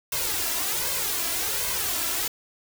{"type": "noise with flanger", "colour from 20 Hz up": "white", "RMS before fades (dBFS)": -27, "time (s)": [0.12, 2.28], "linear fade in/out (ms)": 5, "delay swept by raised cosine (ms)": [1.9, 3], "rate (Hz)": 1.3, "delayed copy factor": 0.7, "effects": []}